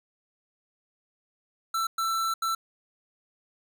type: tone bursts at uneven times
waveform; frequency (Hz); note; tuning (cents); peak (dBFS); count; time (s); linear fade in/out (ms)
square; 1335; E6; +22; -26; 3; 1.74-1.87 / 1.98-2.34 / 2.42-2.55; 5
effects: none